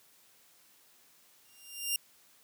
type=tone with exponential growth; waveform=10% pulse; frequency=2794 Hz; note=F7; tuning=in tune; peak=-18 dBFS; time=1.45-1.96 s; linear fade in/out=2 ms; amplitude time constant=110 ms; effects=white hiss -63 dBFS RMS until 2.43 s + high-pass 100 Hz 12 dB/octave